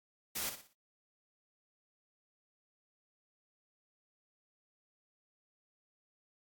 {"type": "noise with echo", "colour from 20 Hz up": "white", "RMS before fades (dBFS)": -37, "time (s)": [0.35, 0.5], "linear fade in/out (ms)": 10, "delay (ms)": 59, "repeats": 4, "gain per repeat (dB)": -9, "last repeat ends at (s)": 0.736, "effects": ["AAC 64 kbps"]}